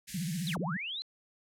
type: band-stop noise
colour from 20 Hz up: white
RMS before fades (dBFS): -42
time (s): 0.07-0.56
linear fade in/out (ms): 20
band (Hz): 230 to 1600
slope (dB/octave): 96
type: tone with vibrato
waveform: sine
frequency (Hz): 170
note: F3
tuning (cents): -46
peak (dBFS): -32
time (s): 0.14-0.77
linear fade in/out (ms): 5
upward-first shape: sine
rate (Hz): 15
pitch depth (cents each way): 220
type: linear two-way sweep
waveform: sine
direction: down then up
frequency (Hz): 4186 to 90.3 to 4186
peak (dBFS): -35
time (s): 0.47-1.02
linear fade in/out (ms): 0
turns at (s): 0.58
effects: low-pass 11000 Hz 12 dB/octave